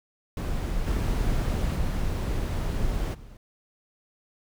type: noise with level steps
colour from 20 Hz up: brown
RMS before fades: -28 / -25 / -27 / -45 dBFS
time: 0.37-3.37 s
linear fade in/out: 2 ms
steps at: 0.86 / 1.75 / 3.13 s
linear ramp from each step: 20 ms
effects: none